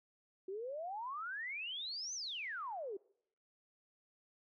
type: exponential two-way sweep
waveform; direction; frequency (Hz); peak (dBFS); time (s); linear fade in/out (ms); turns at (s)
sine; up then down; 366.8 to 6350 to 366.8; -40; 0.48-2.97; 5; 2.14
effects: noise-tail reverb RT60 0.7 s tail -24 dB re dry